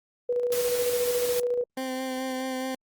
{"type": "tone with tremolo", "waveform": "sine", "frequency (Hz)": 488.1, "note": "B4", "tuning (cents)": -20, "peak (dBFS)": -22, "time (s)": [0.29, 1.64], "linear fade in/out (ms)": 5, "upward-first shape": "square", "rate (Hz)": 14, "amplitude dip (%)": 35}
{"type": "noise", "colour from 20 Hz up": "white", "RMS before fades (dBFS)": -33, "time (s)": [0.52, 1.4], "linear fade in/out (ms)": 2}
{"type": "tone with vibrato", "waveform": "20% pulse", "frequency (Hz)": 260, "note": "C4", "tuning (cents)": -11, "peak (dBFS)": -24, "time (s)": [1.77, 2.75], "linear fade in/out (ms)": 5, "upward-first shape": "sine", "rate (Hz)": 4.7, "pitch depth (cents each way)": 16}
{"effects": ["Opus 32 kbps"]}